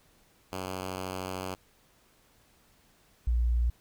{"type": "tone pair in turn", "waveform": ["5% pulse", "sine"], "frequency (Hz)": [93.3, 59.17], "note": ["F#2", "A#1"], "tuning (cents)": [15, 27], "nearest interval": "minor sixth", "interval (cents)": 788, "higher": "first", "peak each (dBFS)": -23, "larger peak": "neither", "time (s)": [[0.52, 1.55], [3.27, 3.7]], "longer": "first", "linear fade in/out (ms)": 5, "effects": ["pink hiss -64 dBFS RMS until 3.8 s"]}